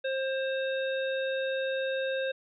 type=harmonic tone; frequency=531 Hz; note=C5; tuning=25 cents sharp; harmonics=1 / 3 / 5 / 7; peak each=-29 / -36 / -42 / -41 dBFS; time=0.04-2.32 s; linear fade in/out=10 ms; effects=none